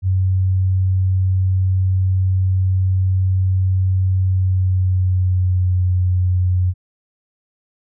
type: tone with pitch glide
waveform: sine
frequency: 93.8 to 91.08 Hz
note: F#2 to F#2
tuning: +24 to -27 cents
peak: -13 dBFS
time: 0.02-6.74 s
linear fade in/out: 50 ms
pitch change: -51 cents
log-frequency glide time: 4.2-5.8 s
effects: none